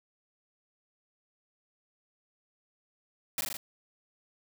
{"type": "noise with echo", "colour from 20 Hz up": "white", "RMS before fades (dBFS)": -31, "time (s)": [3.38, 3.41], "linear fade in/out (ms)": 2, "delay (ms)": 40, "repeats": 4, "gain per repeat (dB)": -2, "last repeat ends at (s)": 3.57, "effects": []}